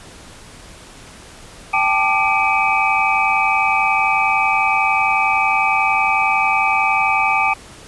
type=tone cluster; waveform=sine; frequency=783 / 874 / 1190 / 2311 / 2528 Hz; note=G5 / A5 / D6 / D7 / D#7; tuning=-2 / -12 / +22 / -28 / +27 cents; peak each=-20 dBFS; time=1.73-7.54 s; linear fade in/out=10 ms; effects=pink hiss -40 dBFS RMS until 7.87 s + resampled to 24000 Hz